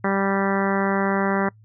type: harmonic tone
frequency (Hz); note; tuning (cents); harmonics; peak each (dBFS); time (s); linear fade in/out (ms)
196; G3; 0; 1 / 2 / 3 / 4 / 5 / 6 / 7 / 8 / 9 / 10; -23 / -26 / -28 / -29 / -30 / -31 / -31 / -32 / -33 / -33; 0.04-1.49; 5
effects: noise-tail reverb RT60 0.1 s tail -24 dB re dry + added 108 Hz sine -48 dBFS peak until 1.64 s